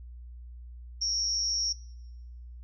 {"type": "tone with amplitude modulation", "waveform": "sine", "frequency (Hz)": 5560, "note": "F8", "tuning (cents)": -9, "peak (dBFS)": -22, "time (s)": [1.01, 1.73], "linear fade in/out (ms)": 10, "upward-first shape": "sine", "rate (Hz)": 207, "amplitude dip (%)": 100, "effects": ["noise-tail reverb RT60 1.0 s tail -22 dB re dry", "added 60 Hz sine -42 dBFS peak until 2.63 s"]}